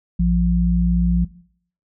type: tone pair together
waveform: sine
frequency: 58.47 / 175.2 Hz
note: A#1 / F3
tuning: +6 / +6 cents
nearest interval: octave + perfect fifth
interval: 1900 cents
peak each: -18 / -16 dBFS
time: 0.19-1.25 s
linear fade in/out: 10 ms
effects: noise-tail reverb RT60 0.6 s tail -19 dB re dry